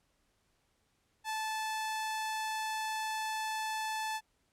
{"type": "tone", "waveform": "sawtooth", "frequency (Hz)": 873, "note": "A5", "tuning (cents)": -14, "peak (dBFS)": -30, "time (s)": [1.24, 4.21], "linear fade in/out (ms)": 50, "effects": ["pink hiss -75 dBFS RMS until 4.52 s", "low-pass 11000 Hz 12 dB/octave"]}